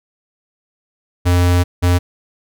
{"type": "tone pair in turn", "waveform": "square", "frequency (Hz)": [88.6, 88.6], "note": ["F2", "F2"], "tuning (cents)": [25, 25], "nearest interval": "unison", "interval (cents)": 0, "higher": "neither", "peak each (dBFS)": -11, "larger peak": "neither", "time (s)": [[1.25, 1.64], [1.82, 1.99]], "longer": "first", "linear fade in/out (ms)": 20, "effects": []}